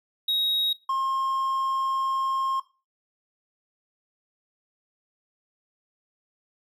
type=tone pair in turn; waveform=triangle; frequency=3788 / 1068.2 Hz; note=A#7 / C6; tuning=+27 / +36 cents; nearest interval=octave + minor seventh; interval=2191 cents; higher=first; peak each=-21 dBFS; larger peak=neither; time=0.28-0.73 / 0.89-2.6 s; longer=second; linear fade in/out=5 ms; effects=noise-tail reverb RT60 0.3 s tail -17 dB re dry